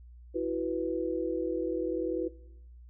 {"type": "chord", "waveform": "sine", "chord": "E suspended second", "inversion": "none", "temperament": "equal", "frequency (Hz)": [329.6, 370, 493.9], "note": ["E4", "F#4", "B4"], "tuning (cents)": [0, 0, 0], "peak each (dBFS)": -33, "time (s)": [0.34, 2.29], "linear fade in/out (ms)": 20, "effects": ["noise-tail reverb RT60 0.9 s tail -21 dB re dry", "added 60 Hz sine -48 dBFS peak until 2.89 s"]}